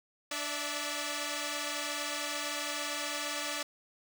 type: tone cluster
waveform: 5% pulse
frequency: 293.9 / 579 / 653 Hz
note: D4 / D5 / E5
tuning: +1 / -25 / -17 cents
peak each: -27 dBFS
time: 0.31-3.63 s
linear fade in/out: 5 ms
effects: none